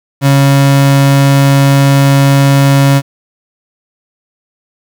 35% pulse tone, 138.59 Hz, C#3, in tune, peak -3 dBFS, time 0.21-3.02 s, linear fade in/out 50 ms, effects 7-bit

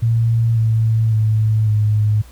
sine tone with pitch steps, 114.8 / 111.85 / 108.98 / 106.19 Hz, A#2 / A2 / A2 / G#2, -26 / +29 / -16 / +39 cents, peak -12 dBFS, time 0.02-2.22 s, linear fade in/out 10 ms, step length 550 ms, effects added 60 Hz sine -38 dBFS peak until 2.31 s + pink hiss -48 dBFS RMS until 2.31 s

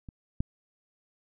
clicks, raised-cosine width 5 ms, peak -30 / -15 dBFS, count 2, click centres 0.088 / 0.405 s, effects none

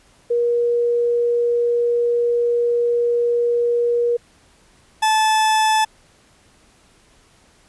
sine / 40% pulse tone pair in turn, 476.2 / 870.3 Hz, A#4 / A5, +37 / -19 cents, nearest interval minor seventh, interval 1044 cents, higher second, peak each -15 / -13 dBFS, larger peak second, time 0.3-4.17 / 5.02-5.85 s, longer first, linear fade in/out 10 ms, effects pink hiss -54 dBFS RMS until 7.68 s + resampled to 24000 Hz

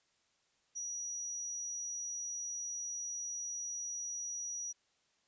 sine tone, 5810 Hz, F#8, 32 cents flat, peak -38 dBFS, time 0.75-4.73 s, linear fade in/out 20 ms, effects white hiss -75 dBFS RMS until 5.27 s + resampled to 16000 Hz

